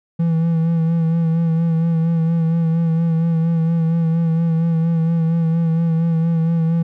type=tone with vibrato; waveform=triangle; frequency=164.81 Hz; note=E3; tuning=in tune; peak=-12 dBFS; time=0.19-6.83 s; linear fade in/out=10 ms; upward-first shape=sine; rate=4.3 Hz; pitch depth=33 cents each way; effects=none